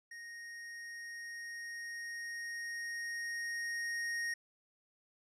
square tone with level ramp, 1865 Hz, A#6, in tune, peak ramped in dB -47 to -35 dBFS, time 0.11-4.34 s, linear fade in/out 5 ms, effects low-pass 9000 Hz 12 dB/octave

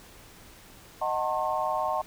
sine chord, D# diminished seventh, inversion none, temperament just, 622.3 / 746.7 / 896 / 1075.3 Hz, D#5 / F#5 / A5 / C6, 0 / +16 / +31 / +47 cents, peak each -31 dBFS, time 1.01-2.02 s, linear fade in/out 10 ms, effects pink hiss -51 dBFS RMS until 2.06 s

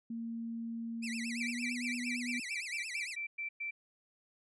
sine tone with pitch glide, 230 to 243.7 Hz, A#3 to B3, -23 to -23 cents, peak -37 dBFS, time 0.1-2.4 s, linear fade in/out 5 ms, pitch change +100 cents, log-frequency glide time 1.15-1.72 s
sawtooth tone with vibrato, 2276 Hz, C#7, 45 cents sharp, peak -36 dBFS, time 1.02-3.16 s, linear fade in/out 20 ms, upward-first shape sine, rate 8.8 Hz, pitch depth 290 cents each way
sine tone bursts, 2338 Hz, D7, 8 cents flat, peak -36 dBFS, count 11, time 1.4-3.71 s, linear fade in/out 10 ms, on 110 ms, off 110 ms
effects resampled to 24000 Hz

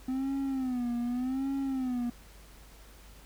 triangle tone with vibrato, 255.7 Hz, C4, 40 cents flat, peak -27 dBFS, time 0.08-2.1 s, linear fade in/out 5 ms, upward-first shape sine, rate 0.85 Hz, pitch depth 120 cents each way, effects added 50 Hz sine -52 dBFS peak until 3.25 s + pink hiss -56 dBFS RMS until 3.25 s

